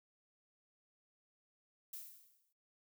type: noise with exponential decay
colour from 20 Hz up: violet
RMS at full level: -45 dBFS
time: 1.93-2.53 s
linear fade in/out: 5 ms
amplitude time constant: 130 ms
effects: noise-tail reverb RT60 0.2 s tail -19 dB re dry